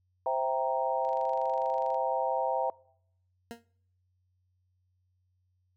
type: chord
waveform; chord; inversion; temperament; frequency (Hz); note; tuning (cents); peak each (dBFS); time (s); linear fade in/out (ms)
sine; C dominant seventh; none; equal; 523.3 / 659.3 / 784 / 932.3; C5 / E5 / G5 / Bb5; 0 / 0 / 0 / 0; -32; 0.26-2.7; 2
type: click train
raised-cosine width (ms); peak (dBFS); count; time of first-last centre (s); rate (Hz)
0.2; -36; 23; 1.05-1.944; 24.6
type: tone with exponential decay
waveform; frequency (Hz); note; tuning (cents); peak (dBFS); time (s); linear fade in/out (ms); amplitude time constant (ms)
20% pulse; 233.1; A#3; 0; -31; 3.51-3.65; 0; 29
effects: noise-tail reverb RT60 0.7 s tail -24 dB re dry + added 91 Hz sine -70 dBFS peak until 5.76 s